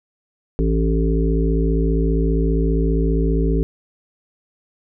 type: harmonic tone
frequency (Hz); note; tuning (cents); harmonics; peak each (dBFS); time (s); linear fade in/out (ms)
55; A1; 0; 1 / 3 / 5 / 7 / 8; -17 / -22 / -24 / -25 / -26; 0.59-3.63; 0
effects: none